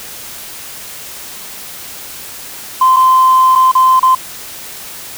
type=tone with dropouts; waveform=sine; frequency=1036 Hz; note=C6; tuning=17 cents flat; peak=-4 dBFS; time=2.81-4.15 s; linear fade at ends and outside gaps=5 ms; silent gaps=2.963-2.966 / 3.553-3.557 / 3.716-3.751 / 3.996-4.028 s; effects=tanh soft clip ceiling -1 dBFS + white hiss -29 dBFS RMS until 5.17 s